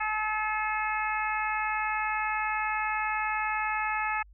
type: harmonic tone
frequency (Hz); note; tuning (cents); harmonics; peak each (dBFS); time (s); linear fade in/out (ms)
430; A4; -40; 2 / 3 / 4 / 5 / 6; -31 / -33 / -34 / -35 / -36; 0-4.23; 10
effects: added 50 Hz sine -51 dBFS peak until 4.33 s